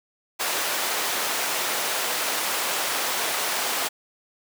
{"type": "high-pass noise", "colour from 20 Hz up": "pink", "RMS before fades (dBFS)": -26, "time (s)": [0.39, 3.89], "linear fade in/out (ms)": 20, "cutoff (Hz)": 600, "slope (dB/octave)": 12, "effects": []}